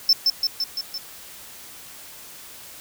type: tone with echo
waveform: triangle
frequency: 5300 Hz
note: E8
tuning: 9 cents sharp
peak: -11 dBFS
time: 0.09-0.13 s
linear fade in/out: 2 ms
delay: 170 ms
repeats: 5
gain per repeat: -3 dB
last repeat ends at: 0.98 s
effects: white hiss -42 dBFS RMS until 2.8 s